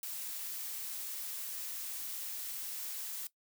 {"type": "noise", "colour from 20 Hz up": "blue", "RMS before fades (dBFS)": -41, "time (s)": [0.03, 3.27], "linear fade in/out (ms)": 2, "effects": ["noise-tail reverb RT60 0.1 s tail -18 dB re dry"]}